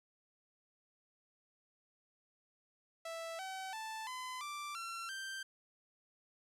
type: tone with pitch steps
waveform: sawtooth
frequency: 659.3 / 761.7 / 880.1 / 1016.8 / 1174.7 / 1357.2 / 1568.1 Hz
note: E5 / G5 / A5 / C6 / D6 / F6 / G6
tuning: 0 / -50 / 0 / -50 / 0 / -50 / 0 cents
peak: -38 dBFS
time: 3.05-5.43 s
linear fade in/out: 5 ms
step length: 340 ms
effects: low-pass 11000 Hz 12 dB/octave